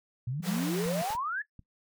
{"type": "exponential sweep", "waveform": "sine", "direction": "up", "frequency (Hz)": [116.54, 1760], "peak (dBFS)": -30, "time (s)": [0.27, 1.42], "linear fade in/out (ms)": 5}
{"type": "tone", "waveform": "sine", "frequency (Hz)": 174.5, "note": "F3", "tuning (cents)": -1, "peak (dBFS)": -30, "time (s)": [0.4, 1.02], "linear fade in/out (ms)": 5}
{"type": "high-pass noise", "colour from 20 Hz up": "pink", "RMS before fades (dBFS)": -39, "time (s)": [0.42, 1.17], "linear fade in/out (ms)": 50, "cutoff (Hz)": 400, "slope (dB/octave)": 96}
{"type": "clicks", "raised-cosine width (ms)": 5, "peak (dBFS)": -36, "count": 4, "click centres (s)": [0.861, 1.105, 1.151, 1.593]}
{"effects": ["noise-tail reverb RT60 0.1 s tail -18 dB re dry"]}